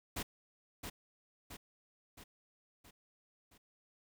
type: noise with echo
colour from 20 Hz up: pink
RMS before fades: -39 dBFS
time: 0.16-0.23 s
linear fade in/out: 10 ms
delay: 670 ms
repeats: 5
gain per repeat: -5 dB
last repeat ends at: 3.58 s
effects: none